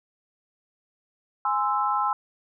sine chord, Ab augmented, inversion none, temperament equal with one note detuned, 830.6 / 1038.7 / 1318.5 Hz, Ab5 / C6 / E6, 0 / -13 / 0 cents, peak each -26 dBFS, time 1.45-2.13 s, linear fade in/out 2 ms, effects none

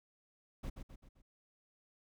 brown noise with echo, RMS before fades -40 dBFS, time 0.63-0.7 s, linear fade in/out 10 ms, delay 130 ms, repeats 4, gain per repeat -6 dB, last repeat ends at 1.22 s, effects none

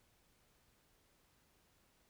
silence, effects pink hiss -73 dBFS RMS until 2.09 s

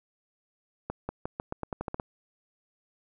accelerating click train, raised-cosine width 1 ms, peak -18 dBFS, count 11, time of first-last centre 0.9-1.998 s, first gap 190 ms, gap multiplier 0.87, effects none

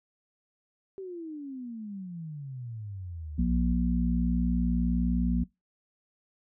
sine exponential sweep, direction down, 392 to 56.4 Hz, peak -36 dBFS, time 0.98-3.73 s, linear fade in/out 0 ms
harmonic tone, 59.9 Hz, A#1, 48 cents sharp, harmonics 1 / 3 / 4, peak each -28 / -27 / -29 dBFS, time 3.38-5.44 s, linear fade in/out 10 ms
effects noise-tail reverb RT60 0.2 s tail -22 dB re dry

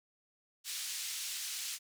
white band-pass noise, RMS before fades -40 dBFS, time 0.64-1.79 s, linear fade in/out 50 ms, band 2700 to 8200 Hz, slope 12 dB/octave, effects none

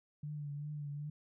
sine tone with vibrato, 146.83 Hz, D3, in tune, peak -39 dBFS, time 0.23-1.1 s, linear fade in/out 5 ms, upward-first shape triangle, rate 2.6 Hz, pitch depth 46 cents each way, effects none

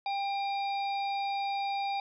harmonic tone with a mistuned harmonic, 796 Hz, G5, 26 cents sharp, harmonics 1 / 3 / 5 / 6, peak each -30 / -40 / -44 / -46 dBFS, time 0.06-2 s, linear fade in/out 2 ms, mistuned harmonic 5, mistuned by -100 cents, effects none

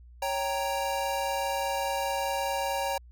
square chord, G diminished, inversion second, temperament equal, 554.4 / 784 / 932.3 Hz, Db5 / G5 / Bb5, 0 / 0 / 0 cents, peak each -33 dBFS, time 0.22-2.98 s, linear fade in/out 5 ms, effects added 60 Hz sine -48 dBFS peak until 3.11 s

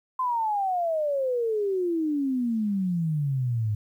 sine exponential sweep, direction down, 1041 to 103.3 Hz, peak -23 dBFS, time 0.19-3.75 s, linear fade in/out 5 ms, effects 10-bit

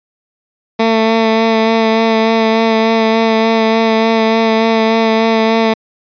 15% pulse tone with vibrato, 223.8 Hz, A3, 30 cents sharp, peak -3 dBFS, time 0.79-5.74 s, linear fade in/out 10 ms, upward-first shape sine, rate 3.4 Hz, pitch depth 18 cents each way, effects resampled to 11025 Hz

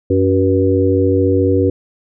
harmonic tone with a mistuned harmonic, 94.1 Hz, F#2, 30 cents sharp, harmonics 1 / 3 / 4 / 5, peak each -16 / -16 / -16 / -16 dBFS, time 0.1-1.7 s, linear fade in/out 5 ms, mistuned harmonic 5, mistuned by +38 cents, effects none

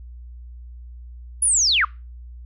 sine linear sweep, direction down, 10548 to 1046.5 Hz, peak -15 dBFS, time 1.42-1.85 s, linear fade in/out 5 ms, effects noise-tail reverb RT60 0.3 s tail -25 dB re dry + added 60 Hz sine -36 dBFS peak until 2.45 s

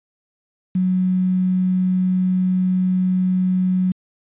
sine tone with quantisation, 184.4 Hz, F#3, 6 cents flat, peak -15 dBFS, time 0.75-3.92 s, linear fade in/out 5 ms, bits 7, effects resampled to 8000 Hz

